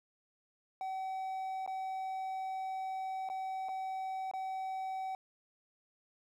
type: tone with dropouts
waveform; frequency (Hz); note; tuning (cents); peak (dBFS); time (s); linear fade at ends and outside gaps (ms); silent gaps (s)
triangle; 761; F#5; +48; -34; 0.81-5.15; 1; 1.663-1.676 / 3.289-3.299 / 3.686-3.69 / 4.313-4.336
effects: 12-bit